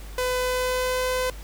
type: tone with pitch glide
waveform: sawtooth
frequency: 503 to 508.8 Hz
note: B4 to C5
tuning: +32 to -48 cents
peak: -19 dBFS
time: 0.18-1.3 s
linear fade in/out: 2 ms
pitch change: +20 cents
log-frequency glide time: 0.38-1.04 s
effects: added 50 Hz sine -36 dBFS peak until 1.43 s + pink hiss -46 dBFS RMS until 1.43 s